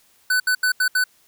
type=tone bursts at uneven times; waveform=square; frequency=1500 Hz; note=F#6; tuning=23 cents sharp; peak=-17 dBFS; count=5; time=0.3-0.4 / 0.47-0.55 / 0.63-0.72 / 0.8-0.88 / 0.95-1.04 s; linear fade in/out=5 ms; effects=white hiss -58 dBFS RMS until 1.27 s